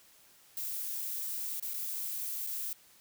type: noise with dropouts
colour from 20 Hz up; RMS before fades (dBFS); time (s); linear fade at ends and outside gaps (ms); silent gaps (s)
violet; -37; 0.57-2.73; 2; 1.599-1.625 / 1.736-1.74 / 2.466-2.471
effects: white hiss -61 dBFS RMS until 3 s